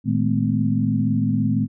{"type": "tone cluster", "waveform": "sine", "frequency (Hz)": [113.3, 156.6, 210.9, 228.5, 254.6], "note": ["A#2", "D#3", "G#3", "A#3", "C4"], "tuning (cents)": [-49, 11, 27, -34, -47], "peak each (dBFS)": [-23, -25, -22, -29, -23], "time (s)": [0.04, 1.68], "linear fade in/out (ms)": 50, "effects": []}